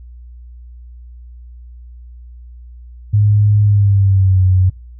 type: tone with pitch glide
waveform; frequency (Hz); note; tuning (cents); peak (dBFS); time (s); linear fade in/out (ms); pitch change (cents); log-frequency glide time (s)
sine; 104.1 to 92.74; G#2 to F#2; +5 to +5; -8; 3.13-4.7; 10; -200; 3.62-4.44
effects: noise-tail reverb RT60 0.3 s tail -23 dB re dry + added 60 Hz sine -33 dBFS peak until 4.99 s